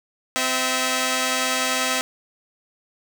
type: tone pair together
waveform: 5% pulse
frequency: 257.8 / 649.6 Hz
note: C4 / E5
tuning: -26 / -26 cents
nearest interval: octave + major third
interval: 1600 cents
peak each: -12 dBFS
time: 0.36-2.01 s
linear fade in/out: 0 ms
effects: none